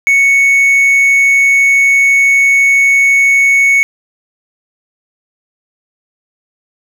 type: tone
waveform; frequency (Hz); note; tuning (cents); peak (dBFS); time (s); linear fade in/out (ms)
triangle; 2217; C#7; 0; -4; 0.07-3.83; 0
effects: none